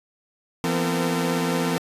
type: tone cluster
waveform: sawtooth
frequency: 169.6 / 239.9 / 256.3 / 454.4 Hz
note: E3 / A#3 / C4 / A#4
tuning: +50 / +50 / -36 / -44 cents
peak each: -21 / -30 / -22 / -24 dBFS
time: 0.64-1.78 s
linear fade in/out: 0 ms
effects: resampled to 32000 Hz